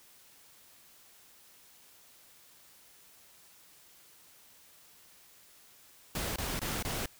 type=noise bursts; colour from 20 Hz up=pink; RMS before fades=-35 dBFS; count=4; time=6.15-7.059 s; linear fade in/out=2 ms; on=210 ms; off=23 ms; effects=white hiss -59 dBFS RMS until 7.19 s